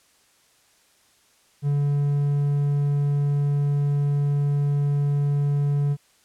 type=tone; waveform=triangle; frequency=143.5 Hz; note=D3; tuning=40 cents flat; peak=-17 dBFS; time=1.62-5.97 s; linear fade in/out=50 ms; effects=white hiss -60 dBFS RMS until 6.24 s + low-pass 10000 Hz 12 dB/octave